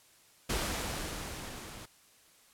pink noise with level ramp, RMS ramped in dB -32 to -47 dBFS, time 0.49-1.86 s, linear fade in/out 10 ms, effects white hiss -62 dBFS RMS until 2.53 s + low-pass 12000 Hz 12 dB/octave

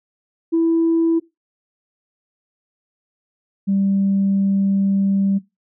sine tone pair in turn, 330 / 196.22 Hz, E4 / G3, +2 / +2 cents, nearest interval major sixth, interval 900 cents, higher first, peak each -12 / -14 dBFS, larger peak first, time 0.52-1.2 / 3.67-5.39 s, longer second, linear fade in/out 20 ms, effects noise-tail reverb RT60 0.2 s tail -19 dB re dry + tanh soft clip ceiling -10 dBFS

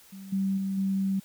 sine tone with level steps, 193.6 Hz, G3, 21 cents flat, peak -40 / -24 / -27 / -24 dBFS, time 0.12-1.2 s, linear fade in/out 10 ms, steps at 0.32 / 0.57 / 0.77 s, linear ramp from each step 10 ms, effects white hiss -55 dBFS RMS until 1.24 s

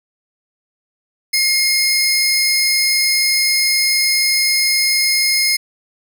sawtooth tone pair together, 2142 / 5109 Hz, C7 / D#8, +40 / +45 cents, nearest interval octave + minor third, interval 1505 cents, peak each -13 dBFS, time 1.33-5.57 s, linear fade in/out 10 ms, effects none

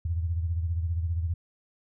sine beating tone pair, 82.9 / 97.9 Hz, E2 / G2, +10 / -2 cents, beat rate 15 Hz, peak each -26 / -35 dBFS, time 0.05-1.34 s, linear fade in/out 5 ms, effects none

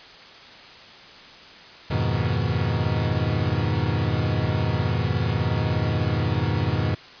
40% pulse chord, F half-diminished seventh, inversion none, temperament equal, 87.31 / 103.83 / 123.47 / 155.56 Hz, F2 / Ab2 / Cb3 / Eb3, 0 / 0 / 0 / 0 cents, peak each -27 / -25 / -25 / -27 dBFS, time 1.9-6.95 s, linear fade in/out 10 ms, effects white hiss -44 dBFS RMS until 7.2 s + resampled to 11025 Hz

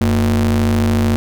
square ring-modulated tone, 67.6 Hz, C#2, 43 cents flat, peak -10 dBFS, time 0.01-1.16 s, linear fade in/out 0 ms, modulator 162 Hz, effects none

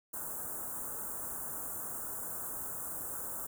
white band-stop noise, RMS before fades -40 dBFS, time 0.13-3.47 s, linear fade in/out 10 ms, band 1500 to 7400 Hz, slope 48 dB/octave, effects none

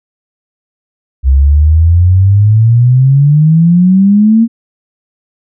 sine exponential sweep, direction up, 64.7 to 233 Hz, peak -3 dBFS, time 1.23-4.48 s, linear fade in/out 50 ms, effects none

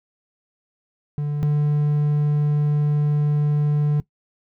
triangle tone pair in turn, 146.83 / 147.85 Hz, D3 / D3, 0 / +12 cents, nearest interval unison, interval 12 cents, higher second, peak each -19 / -14 dBFS, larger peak second, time 1.18-1.43 / 1.43-4 s, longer second, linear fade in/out 0 ms, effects noise-tail reverb RT60 0.1 s tail -19 dB re dry

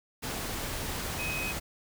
sine tone in noise, 2523 Hz, D#7, 23 cents sharp, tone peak -33 dBFS, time 1.18-1.53 s, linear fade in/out 20 ms, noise pink, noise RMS -35 dBFS, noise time 0.22-1.6 s, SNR -1 dB, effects none

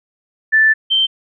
sine tone pair in turn, 1760 / 3122 Hz, A6 / G7, 0 / -8 cents, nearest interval minor seventh, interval 992 cents, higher second, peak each -8 / -11 dBFS, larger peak first, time 0.52-0.74 / 0.9-1.07 s, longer first, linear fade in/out 20 ms, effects none

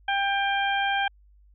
harmonic tone, 794 Hz, G5, 22 cents sharp, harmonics 1 / 2 / 3 / 4, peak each -25 / -27 / -32 / -32 dBFS, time 0.08-1.08 s, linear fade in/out 5 ms, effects added 50 Hz sine -53 dBFS peak until 1.54 s

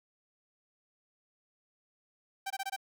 sawtooth tone bursts, 779 Hz, G5, 11 cents flat, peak -30 dBFS, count 5, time 2.46-2.764 s, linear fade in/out 10 ms, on 44 ms, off 21 ms, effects none

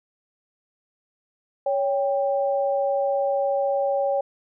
sine tone pair together, 558.2 / 791 Hz, C#5 / G5, +12 / +15 cents, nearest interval tritone, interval 603 cents, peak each -21 / -26 dBFS, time 1.66-4.21 s, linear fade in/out 5 ms, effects none

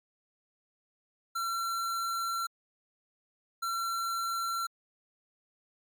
square tone bursts at uneven times, 1358 Hz, F6, 49 cents flat, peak -31 dBFS, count 2, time 1.35-2.47 / 3.62-4.67 s, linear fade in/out 10 ms, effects MP3 96 kbps

